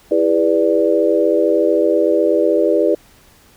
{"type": "chord", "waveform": "sine", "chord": "E dominant seventh", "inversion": "none", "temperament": "equal with one note detuned", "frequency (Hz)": [329.6, 405.6, 493.9, 587.3], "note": ["E4", "G#4", "B4", "D5"], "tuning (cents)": [0, -41, 0, 0], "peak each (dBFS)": -17, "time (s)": [0.11, 2.95], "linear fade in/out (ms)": 5, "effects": ["pink hiss -49 dBFS RMS until 3.56 s"]}